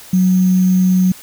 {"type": "tone with sample-and-hold", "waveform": "sine", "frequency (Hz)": 184.6, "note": "F#3", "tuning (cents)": -4, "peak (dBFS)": -9, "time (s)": [0.13, 1.12], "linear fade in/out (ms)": 5, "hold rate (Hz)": 6300, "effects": ["white hiss -38 dBFS RMS until 1.22 s"]}